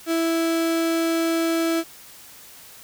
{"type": "tone", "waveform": "35% pulse", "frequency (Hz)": 329.6, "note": "E4", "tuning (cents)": 0, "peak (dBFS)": -18, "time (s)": [0.06, 1.84], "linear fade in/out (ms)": 50, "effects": ["white hiss -45 dBFS RMS until 2.83 s"]}